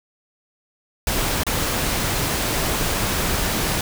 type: noise with dropouts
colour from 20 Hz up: pink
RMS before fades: -22 dBFS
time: 1.07-3.81 s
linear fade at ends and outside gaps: 2 ms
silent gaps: 1.435-1.466 s
effects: none